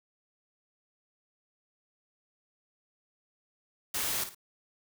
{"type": "noise with echo", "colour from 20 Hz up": "white", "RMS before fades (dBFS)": -32, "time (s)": [3.94, 4.24], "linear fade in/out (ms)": 5, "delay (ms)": 54, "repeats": 2, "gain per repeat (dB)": -10, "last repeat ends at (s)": 4.348, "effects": []}